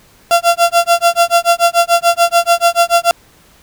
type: tone with tremolo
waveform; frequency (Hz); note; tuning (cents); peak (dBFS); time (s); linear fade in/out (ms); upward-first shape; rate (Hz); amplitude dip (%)
35% pulse; 686; F5; -31; -4; 0.31-3.11; 0; sine; 6.9; 100
effects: pink hiss -47 dBFS RMS until 3.62 s